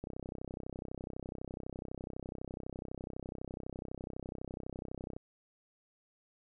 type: click train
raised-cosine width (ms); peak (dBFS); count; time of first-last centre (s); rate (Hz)
2; -28; 165; 0.04-5.165; 32
effects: none